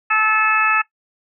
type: harmonic tone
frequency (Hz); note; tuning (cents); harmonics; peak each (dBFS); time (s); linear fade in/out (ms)
434.4; A4; -22; 2 / 3 / 4 / 5 / 6; -25 / -17 / -19 / -27 / -19; 0.1-0.82; 10
effects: noise-tail reverb RT60 0.1 s tail -17 dB re dry